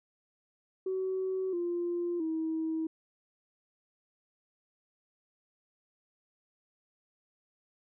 sine tone with pitch steps, 376.9 / 347.6 / 320.6 Hz, F#4 / F4 / E4, +32 / -8 / -48 cents, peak -29 dBFS, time 0.86-2.87 s, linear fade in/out 5 ms, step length 670 ms, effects tanh soft clip ceiling -25 dBFS

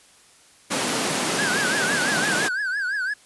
pink high-pass noise, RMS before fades -24 dBFS, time 0.7-2.49 s, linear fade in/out 20 ms, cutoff 170 Hz, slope 24 dB/octave
triangle tone with vibrato, 1574 Hz, G6, 7 cents sharp, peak -21 dBFS, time 1.38-3.14 s, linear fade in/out 10 ms, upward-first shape triangle, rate 5.9 Hz, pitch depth 160 cents each way
effects white hiss -53 dBFS RMS until 3.25 s + resampled to 24000 Hz

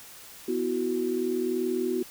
sine chord, B suspended fourth, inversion none, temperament equal, 246.9 / 329.6 / 370 Hz, B3 / E4 / F#4, 0 / 0 / 0 cents, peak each -31 / -32 / -27 dBFS, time 0.48-2.03 s, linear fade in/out 5 ms, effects white hiss -47 dBFS RMS until 2.1 s

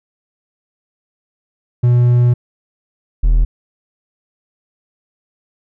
triangle tone pair in turn, 121.8 / 40.39 Hz, B2 / E1, -24 / -35 cents, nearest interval octave + perfect fifth, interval 1911 cents, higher first, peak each -6 dBFS, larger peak neither, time 1.83-2.34 / 3.23-3.45 s, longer first, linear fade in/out 10 ms, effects none

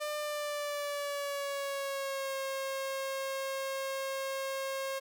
sawtooth tone with pitch glide, 598 to 538.9 Hz, D5 to C#5, +31 to -49 cents, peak -30 dBFS, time 0-5 s, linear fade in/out 20 ms, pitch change -180 cents, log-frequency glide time 0.18-2.35 s, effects none

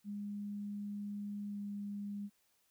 sine tone with pitch glide, 204.6 to 203.2 Hz, G#3 to G#3, -26 to -38 cents, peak -39 dBFS, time 0.04-2.3 s, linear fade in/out 50 ms, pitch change -12 cents, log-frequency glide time 1.48-1.59 s, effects white hiss -75 dBFS RMS until 2.7 s

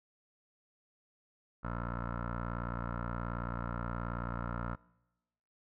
15% pulse tone with low-pass filter, 58.7 Hz, A#1, 13 cents sharp, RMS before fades -38 dBFS, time 1.63-4.76 s, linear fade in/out 20 ms, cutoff 1300 Hz, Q 5.2, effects noise-tail reverb RT60 1.0 s tail -23 dB re dry

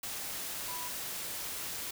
sine tone in noise, 987.8 Hz, B5, in tune, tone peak -42 dBFS, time 0.68-0.88 s, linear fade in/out 5 ms, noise white, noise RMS -39 dBFS, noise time 0.03-1.91 s, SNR -6 dB, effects none

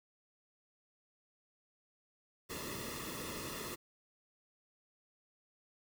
pink noise with comb filter, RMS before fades -43 dBFS, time 2.49-3.76 s, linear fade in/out 20 ms, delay 1.3 ms, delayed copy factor -0.75, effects none

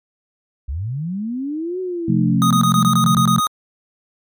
sine linear two-way sweep, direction up then down, 59 to 375.4 to 129.9 Hz, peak -21 dBFS, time 0.68-3.22 s, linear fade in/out 10 ms, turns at 1.8 s
sine chord, F major, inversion second, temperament equal, 130.81 / 174.61 / 220 Hz, C3 / F3 / A3, 0 / 0 / 0 cents, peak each -19 / -17 / -18 dBFS, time 2.08-3.4 s, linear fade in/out 5 ms
square tone bursts, 1244.5 Hz, D#6, in tune, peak -16 dBFS, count 10, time 2.42-3.469 s, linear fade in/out 0 ms, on 86 ms, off 21 ms
effects MP3 96 kbps

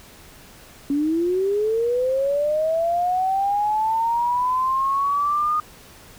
sine linear sweep, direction up, 277.2 to 1232 Hz, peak -18 dBFS, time 0.9-5.6 s, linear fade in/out 2 ms, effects pink hiss -46 dBFS RMS until 6.18 s

